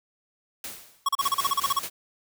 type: noise with exponential decay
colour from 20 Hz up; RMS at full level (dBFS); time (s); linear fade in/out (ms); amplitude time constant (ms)
white; -34; 0.64-1.15; 2; 110
type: tone bursts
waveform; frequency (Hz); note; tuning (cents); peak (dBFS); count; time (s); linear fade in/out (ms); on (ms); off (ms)
square; 1108.7; C#6; 0; -21; 12; 1.06-1.792; 5; 28; 36
type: noise with tremolo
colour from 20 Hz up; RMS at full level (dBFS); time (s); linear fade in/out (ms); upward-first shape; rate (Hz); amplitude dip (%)
white; -32; 1.18-1.9; 50; square; 4.6; 55
effects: none